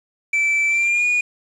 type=tone with pitch glide; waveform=triangle; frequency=2323 to 2447 Hz; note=D7 to D#7; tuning=-20 to -29 cents; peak=-14 dBFS; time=0.33-1.21 s; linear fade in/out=5 ms; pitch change=+91 cents; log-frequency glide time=0.68-1.06 s; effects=resampled to 24000 Hz + 7-bit